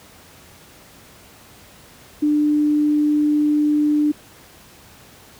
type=tone; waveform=sine; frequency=298 Hz; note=D4; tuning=25 cents sharp; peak=-14 dBFS; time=2.22-4.12 s; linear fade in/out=10 ms; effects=pink hiss -46 dBFS RMS until 5.39 s + high-pass 60 Hz 12 dB/octave